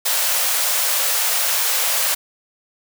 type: high-pass noise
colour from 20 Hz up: white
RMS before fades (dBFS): -19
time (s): 0.05-2.15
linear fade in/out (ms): 10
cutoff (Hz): 480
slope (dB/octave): 96
effects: none

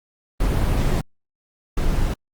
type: noise bursts at uneven times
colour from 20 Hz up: brown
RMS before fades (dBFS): -19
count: 2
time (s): 0.4-1.01 / 1.77-2.14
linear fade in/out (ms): 5
effects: Opus 24 kbps

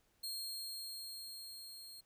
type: tone with level ramp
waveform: sawtooth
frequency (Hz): 4235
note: C8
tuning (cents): +20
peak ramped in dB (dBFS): -37 to -48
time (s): 0.23-2.01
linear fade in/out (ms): 10
effects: pink hiss -75 dBFS RMS until 2.05 s

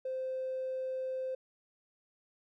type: tone with tanh clipping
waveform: triangle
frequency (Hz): 520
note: C5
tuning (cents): -11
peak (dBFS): -33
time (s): 0.05-1.35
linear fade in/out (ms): 5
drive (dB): 1
effects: none

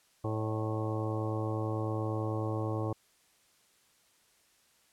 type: harmonic tone with a mistuned harmonic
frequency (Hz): 109.1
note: A2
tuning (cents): -14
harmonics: 1 / 2 / 3 / 4 / 5 / 6 / 7 / 8 / 9 / 10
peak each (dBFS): -33 / -46 / -37 / -40 / -40 / -48 / -44 / -47 / -52 / -44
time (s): 0.24-2.93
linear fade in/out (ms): 5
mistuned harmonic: 6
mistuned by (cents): -76
effects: white hiss -67 dBFS RMS until 4.92 s + low-pass 11000 Hz 12 dB/octave

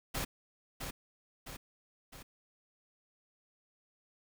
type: noise with echo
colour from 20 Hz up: pink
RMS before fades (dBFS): -36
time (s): 0.14-0.25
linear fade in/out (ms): 10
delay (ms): 660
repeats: 3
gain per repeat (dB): -5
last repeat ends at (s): 2.23
effects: none

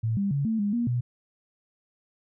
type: tone with pitch steps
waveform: sine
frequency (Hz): 112.3 / 199.1 / 140.9 / 222.6 / 204 / 237.2 / 122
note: A2 / G3 / C#3 / A3 / G#3 / A#3 / B2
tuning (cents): +36 / +27 / +29 / +20 / -31 / +30 / -21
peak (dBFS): -23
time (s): 0.03-1.01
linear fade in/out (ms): 10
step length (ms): 140
effects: none

